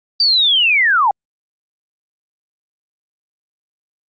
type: linear sweep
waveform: sine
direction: down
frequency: 4699 to 764 Hz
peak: -10 dBFS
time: 0.2-1.11 s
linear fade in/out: 2 ms
effects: Opus 48 kbps